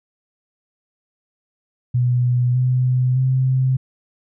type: tone with pitch steps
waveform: sine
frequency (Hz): 123.47 / 126.87 / 130.36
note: B2 / B2 / C3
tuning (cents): 0 / +47 / -6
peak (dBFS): -14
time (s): 1.94-3.77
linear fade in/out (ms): 10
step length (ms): 610
effects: none